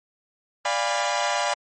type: chord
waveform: sawtooth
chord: D diminished seventh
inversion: none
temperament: equal with one note detuned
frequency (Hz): 587.3 / 698.5 / 815.4 / 987.8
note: D5 / F5 / Ab5 / Cb6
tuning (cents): 0 / 0 / -32 / 0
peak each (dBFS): -24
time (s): 0.65-1.54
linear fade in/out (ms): 5
effects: MP3 32 kbps